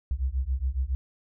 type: beating tone pair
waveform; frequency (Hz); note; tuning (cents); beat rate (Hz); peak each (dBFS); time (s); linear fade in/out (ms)
sine; 61.9 / 69.1; B1 / C#2; +5 / -5; 7.2; -28; 0.11-0.95; 0
effects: none